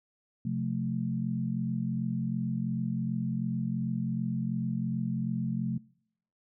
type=chord; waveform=sine; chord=F major; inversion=second; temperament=equal with one note detuned; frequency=130.81 / 177.26 / 220 Hz; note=C3 / F3 / A3; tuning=0 / +26 / 0 cents; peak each=-33 dBFS; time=0.45-5.78 s; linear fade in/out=5 ms; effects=noise-tail reverb RT60 0.7 s tail -25 dB re dry